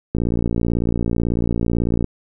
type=click train; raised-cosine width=3 ms; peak=-7 dBFS; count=111; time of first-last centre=0.15-2.043 s; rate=58.1 Hz; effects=none

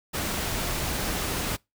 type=noise; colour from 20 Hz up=pink; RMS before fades=-29 dBFS; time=0.13-1.57 s; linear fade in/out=20 ms; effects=noise-tail reverb RT60 0.2 s tail -24 dB re dry

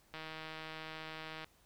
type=click train; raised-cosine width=0.3 ms; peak=-29 dBFS; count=207; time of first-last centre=0.14-1.444 s; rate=158 Hz; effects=pink hiss -68 dBFS RMS until 1.65 s

